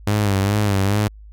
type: tone with vibrato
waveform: sawtooth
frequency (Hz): 101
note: G#2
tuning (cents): -48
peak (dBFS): -12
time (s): 0.07-1.08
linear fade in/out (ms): 5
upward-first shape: sine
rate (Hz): 2.4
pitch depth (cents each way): 77
effects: added 52 Hz sine -38 dBFS peak until 1.32 s